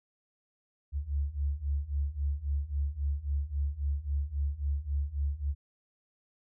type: beating tone pair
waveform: sine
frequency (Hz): 69.3 / 73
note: C#2 / D2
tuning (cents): 0 / -10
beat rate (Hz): 3.7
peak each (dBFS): -33 / -31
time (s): 0.92-5.55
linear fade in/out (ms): 50
effects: none